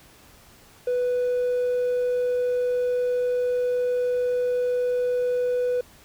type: tone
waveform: triangle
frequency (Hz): 494.4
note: B4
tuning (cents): +2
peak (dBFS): -18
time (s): 0.87-5.81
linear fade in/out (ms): 5
effects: tanh soft clip ceiling -16 dBFS + pink hiss -52 dBFS RMS until 6.04 s